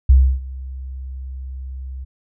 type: tone with ADSR envelope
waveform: sine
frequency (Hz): 65.41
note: C2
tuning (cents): 0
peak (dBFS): -5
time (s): 0.09-2.05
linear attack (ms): 7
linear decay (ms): 300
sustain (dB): -22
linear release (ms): 17
effects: none